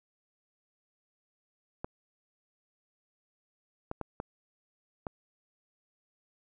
clicks, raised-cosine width 1 ms, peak -21 dBFS, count 5, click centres 1.845 / 3.914 / 4.013 / 4.201 / 5.068 s, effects none

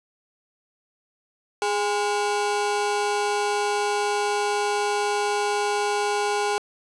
35% pulse ring-modulated tone, 616 Hz, D#5, 17 cents flat, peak -17 dBFS, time 1.62-6.58 s, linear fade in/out 0 ms, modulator 202 Hz, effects resampled to 22050 Hz + 9-bit

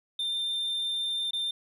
sine tone with dropouts, 3593 Hz, A7, 36 cents sharp, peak -25 dBFS, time 0.19-1.51 s, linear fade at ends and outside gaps 5 ms, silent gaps 1.309-1.332 s, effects tanh soft clip ceiling -27 dBFS + 11-bit

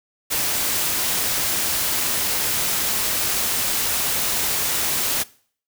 white noise, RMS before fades -22 dBFS, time 0.3-5.24 s, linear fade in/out 20 ms, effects noise-tail reverb RT60 0.5 s tail -21 dB re dry

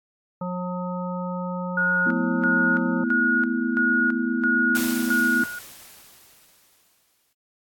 harmonic tone, 180 Hz, F#3, 47 cents flat, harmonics 1 / 3 / 5 / 7, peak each -28 / -33 / -35 / -36 dBFS, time 0.41-3.04 s, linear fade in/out 5 ms
sine tone with tremolo, 1446 Hz, F#6, 40 cents flat, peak -19 dBFS, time 1.77-5.59 s, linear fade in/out 5 ms, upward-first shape square, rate 1.5 Hz, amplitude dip 75%
sine chord, A suspended second, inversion none, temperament just, 220 / 247.5 / 330 Hz, A3 / B3 / E4, 0 / +4 / +2 cents, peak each -28 / -24 / -28 dBFS, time 2.06-5.44 s, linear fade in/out 5 ms
white noise with exponential decay, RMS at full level -29 dBFS, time 4.75-7.33 s, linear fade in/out 2 ms, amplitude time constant 560 ms
effects AAC 64 kbps

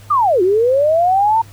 sine linear two-way sweep, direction down then up, 1244.5 to 349.5 to 921 Hz, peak -10 dBFS, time 0.1-1.42 s, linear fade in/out 10 ms, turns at 0.42 s, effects added 102 Hz sine -38 dBFS peak until 1.52 s + pink hiss -45 dBFS RMS until 1.52 s

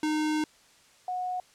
square / sine tone pair in turn, 307.1 / 730.4 Hz, D#4 / F#5, -23 / -23 cents, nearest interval octave + minor third, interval 1500 cents, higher second, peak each -26 / -29 dBFS, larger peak first, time 0.03-0.44 / 1.08-1.4 s, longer first, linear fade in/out 2 ms, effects white hiss -59 dBFS RMS until 1.54 s + low-pass 8000 Hz 12 dB/octave

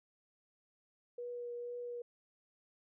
sine tone with vibrato, 482.4 Hz, B4, 41 cents flat, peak -40 dBFS, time 1.18-2.02 s, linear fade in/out 5 ms, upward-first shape triangle, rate 2.1 Hz, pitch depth 14 cents each way, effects none

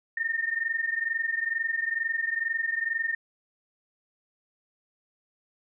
sine tone pair together, 1816.8 / 1839 Hz, A#6 / A#6, -45 / -24 cents, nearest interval unison, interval 21 cents, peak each -28 / -30 dBFS, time 0.17-3.15 s, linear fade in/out 5 ms, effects none

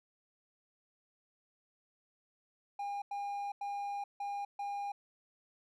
triangle tone bursts at uneven times, 808 Hz, G#5, 48 cents flat, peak -34 dBFS, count 5, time 2.79-3.02 / 3.11-3.52 / 3.61-4.04 / 4.2-4.45 / 4.59-4.92 s, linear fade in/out 5 ms, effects none

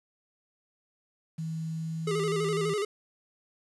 sine tone with pitch glide, 161 to 162.03 Hz, E3 to E3, -41 to -29 cents, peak -31 dBFS, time 1.38-2.74 s, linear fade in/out 10 ms, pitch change +12 cents, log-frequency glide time 1.71-2.09 s
square tone with vibrato, 410 Hz, G#4, 22 cents flat, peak -28 dBFS, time 2.07-2.85 s, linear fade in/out 5 ms, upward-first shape square, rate 12 Hz, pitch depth 61 cents each way
clicks, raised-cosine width 0.3 ms, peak -32 dBFS, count 3, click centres 2.202 / 2.464 / 2.635 s
effects resampled to 24000 Hz + 9-bit

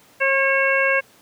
harmonic tone with a mistuned harmonic, 541 Hz, C#5, 42 cents flat, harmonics 1 / 2 / 3 / 4 / 5, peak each -21 / -26 / -20 / -22 / -24 dBFS, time 0.2-1.01 s, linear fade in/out 20 ms, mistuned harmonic 4, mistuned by +32 cents, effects pink hiss -52 dBFS RMS until 1.21 s + high-pass 150 Hz 12 dB/octave

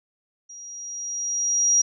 sine tone with level ramp, 5730 Hz, F8, 44 cents sharp, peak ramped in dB -39 to -14 dBFS, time 0.49-1.82 s, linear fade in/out 10 ms, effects none

